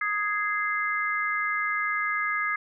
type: chord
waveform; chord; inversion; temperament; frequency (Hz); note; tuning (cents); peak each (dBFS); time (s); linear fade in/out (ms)
sine; Ab major; second; just; 1245.9 / 1661.2 / 2077; Eb6 / Ab6 / C7; +2 / 0 / -13; -29; 0.01-2.56; 5
effects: none